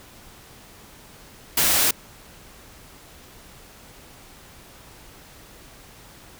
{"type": "noise", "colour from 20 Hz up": "white", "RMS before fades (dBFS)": -19, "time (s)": [1.57, 1.91], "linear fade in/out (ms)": 5, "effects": ["pink hiss -47 dBFS RMS until 6.39 s"]}